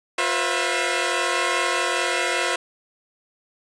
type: tone cluster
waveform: 10% pulse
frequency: 355.1 / 490.5 / 533 / 665 Hz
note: F4 / B4 / C5 / E5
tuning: +29 / -12 / +32 / +15 cents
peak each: -18 dBFS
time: 0.18-2.56 s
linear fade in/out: 5 ms
effects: resampled to 22050 Hz + 8-bit